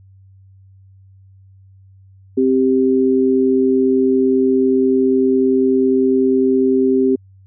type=tone pair together; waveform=sine; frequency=261.9 / 392 Hz; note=C4 / G4; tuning=+2 / 0 cents; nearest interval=perfect fifth; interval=698 cents; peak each=-14 dBFS; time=2.37-7.16 s; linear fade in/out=10 ms; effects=added 96 Hz sine -43 dBFS peak until 7.46 s